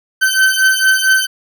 40% pulse beating tone pair, 1535 / 1539.4 Hz, G6 / G6, -37 / -32 cents, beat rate 4.4 Hz, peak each -12 dBFS, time 0.21-1.27 s, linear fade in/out 20 ms, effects none

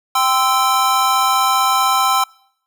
square chord, C major, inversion second, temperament equal with one note detuned, 784 / 1034.5 / 1318.5 Hz, G5 / C6 / E6, 0 / -20 / 0 cents, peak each -19 / -18 / -18 dBFS, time 0.15-2.24 s, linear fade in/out 5 ms, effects noise-tail reverb RT60 0.7 s tail -26 dB re dry

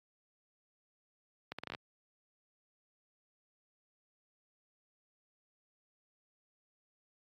accelerating click train, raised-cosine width 0.3 ms, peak -24 dBFS, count 8, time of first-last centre 1.52-1.749 s, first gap 66 ms, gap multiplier 0.75, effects high-pass 100 Hz 12 dB/octave + AAC 32 kbps

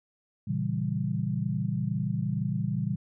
sine chord, A# diminished seventh, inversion none, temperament equal, 116.54 / 138.59 / 164.81 / 196 Hz, A#2 / C#3 / E3 / G3, 0 / 0 / 0 / 0 cents, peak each -32 dBFS, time 0.47-2.96 s, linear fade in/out 10 ms, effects none

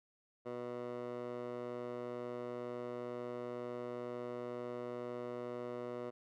15% pulse tone with band-pass filter, 122.1 Hz, B2, 19 cents flat, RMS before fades -43 dBFS, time 0.45-6.11 s, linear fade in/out 20 ms, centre 610 Hz, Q 1.5, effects none

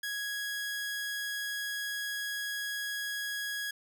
sawtooth tone, 1661.2 Hz, G#6, in tune, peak -30 dBFS, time 0.03-3.71 s, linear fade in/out 5 ms, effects none

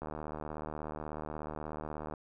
click train, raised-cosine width 1 ms, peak -26 dBFS, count 163, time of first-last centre 0.02-2.138 s, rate 76.5 Hz, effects none

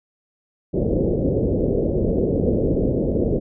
white low-pass noise, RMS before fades -20 dBFS, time 0.73-3.4 s, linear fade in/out 20 ms, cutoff 530 Hz, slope 48 dB/octave, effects none

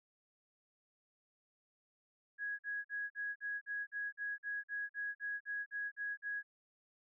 sine tone bursts, 1661.2 Hz, G#6, in tune, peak -37 dBFS, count 16, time 2.38-6.43 s, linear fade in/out 50 ms, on 210 ms, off 46 ms, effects none

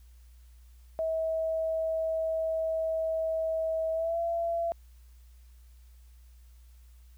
sine tone with pitch glide, 645 to 675.5 Hz, E5 to E5, -38 to +42 cents, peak -27 dBFS, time 0.99-4.72 s, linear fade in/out 0 ms, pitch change +80 cents, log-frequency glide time 3.93-4.19 s, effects added 60 Hz sine -51 dBFS peak until 7.17 s + white hiss -68 dBFS RMS until 7.17 s

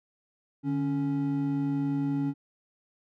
triangle tone pair together, 147.14 / 278.8 Hz, D3 / C#4, +4 / +10 cents, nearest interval major seventh, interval 1106 cents, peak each -29 / -25 dBFS, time 0.63-2.34 s, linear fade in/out 50 ms, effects none

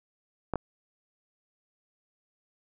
clicks, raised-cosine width 1 ms, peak -15 dBFS, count 2, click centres 0.537 / 0.557 s, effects none

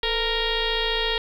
sine tone with frequency modulation, 1864.7 Hz, A#6, in tune, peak -21 dBFS, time 0.03-1.18 s, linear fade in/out 2 ms, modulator 473 Hz, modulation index 4.3, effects 9-bit

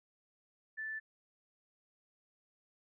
sine tone, 1757 Hz, A6, 3 cents flat, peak -38 dBFS, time 0.77-1 s, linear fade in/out 20 ms, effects none

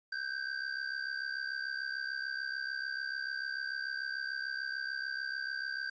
square ring-modulated tone, 1564 Hz, G6, 4 cents flat, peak -33 dBFS, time 0.12-5.9 s, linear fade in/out 5 ms, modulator 33.4 Hz, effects resampled to 16000 Hz + 11-bit

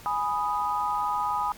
sine chord, G# minor, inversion none, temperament equal, 830.6 / 987.8 / 1244.5 Hz, G#5 / B5 / D#6, 0 / 0 / 0 cents, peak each -29 dBFS, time 0.06-1.52 s, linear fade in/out 0 ms, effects pink hiss -48 dBFS RMS until 1.57 s

